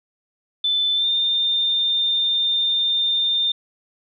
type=tone with pitch glide; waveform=sine; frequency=3520 to 3611 Hz; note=A7 to A7; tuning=0 to +44 cents; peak=-17 dBFS; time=0.64-3.52 s; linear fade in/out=5 ms; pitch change=+44 cents; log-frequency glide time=0.95-1.08 s; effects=none